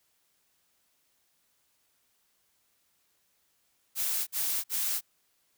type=noise bursts; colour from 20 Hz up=blue; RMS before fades=-30 dBFS; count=3; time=3.95-5.012 s; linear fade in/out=50 ms; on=320 ms; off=51 ms; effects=white hiss -72 dBFS RMS until 5.57 s